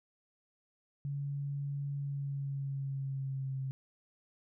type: tone with pitch glide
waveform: sine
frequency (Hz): 141.4 to 133.46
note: C#3 to C3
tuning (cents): +35 to +35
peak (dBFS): -34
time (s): 1.05-3.71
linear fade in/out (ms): 0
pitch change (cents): -100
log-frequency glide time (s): 1.96-3.6
effects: none